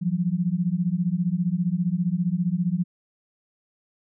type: beating tone pair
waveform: sine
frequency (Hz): 169 / 184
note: E3 / F#3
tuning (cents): +43 / -9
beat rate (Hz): 15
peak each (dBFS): -24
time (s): 0.01-2.84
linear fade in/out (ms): 20
effects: none